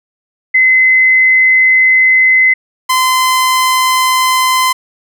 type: tone pair in turn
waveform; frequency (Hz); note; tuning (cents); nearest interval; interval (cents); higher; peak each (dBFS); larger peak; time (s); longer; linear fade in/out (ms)
sine / sawtooth; 2045 / 1029; C7 / C6; -40 / -29; octave; 1189; first; -5; neither; 0.54-2.54 / 2.89-4.73; first; 10
effects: none